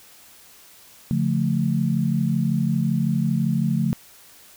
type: chord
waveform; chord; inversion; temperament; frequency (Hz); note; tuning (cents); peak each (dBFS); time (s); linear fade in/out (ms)
sine; Db augmented; none; equal with one note detuned; 141.99 / 174.61 / 220; Db3 / F3 / A3; +42 / 0 / 0; -23; 1.11-3.93; 0
effects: white hiss -49 dBFS RMS until 4.56 s